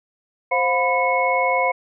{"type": "tone cluster", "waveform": "sine", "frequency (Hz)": [524, 714, 996, 2189], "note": ["C5", "F5", "B5", "C#7"], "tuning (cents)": [2, 38, 14, -22], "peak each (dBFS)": -22, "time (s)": [0.51, 1.72], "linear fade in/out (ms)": 10, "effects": []}